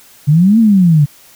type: exponential two-way sweep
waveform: sine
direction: up then down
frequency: 140.1 to 233.1 to 140.1 Hz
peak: -5 dBFS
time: 0.27-1.06 s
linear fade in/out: 20 ms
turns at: 0.59 s
effects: white hiss -43 dBFS RMS until 1.35 s